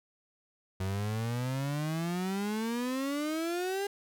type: exponential sweep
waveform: 35% pulse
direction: up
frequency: 92.7 to 407 Hz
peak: -29 dBFS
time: 0.8-3.87 s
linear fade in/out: 5 ms
effects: none